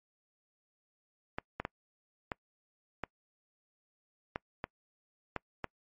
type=clicks; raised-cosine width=0.5 ms; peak=-19 dBFS; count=9; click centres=1.385 / 1.6 / 1.651 / 2.318 / 3.037 / 4.359 / 4.641 / 5.363 / 5.643 s; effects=noise-tail reverb RT60 0.1 s tail -26 dB re dry + MP3 32 kbps